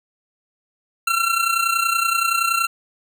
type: tone with amplitude modulation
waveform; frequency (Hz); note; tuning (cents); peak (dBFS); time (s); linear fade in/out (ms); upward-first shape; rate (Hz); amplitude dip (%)
25% pulse; 1359; F6; -48; -11; 1.07-2.67; 5; sine; 30.6; 65
effects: none